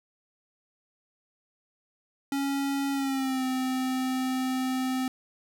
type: tone with pitch glide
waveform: square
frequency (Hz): 277.2 to 258.6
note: C#4 to C4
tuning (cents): 0 to -20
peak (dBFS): -27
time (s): 2.32-5.08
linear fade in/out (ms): 2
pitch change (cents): -120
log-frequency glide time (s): 2.92-3.44
effects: none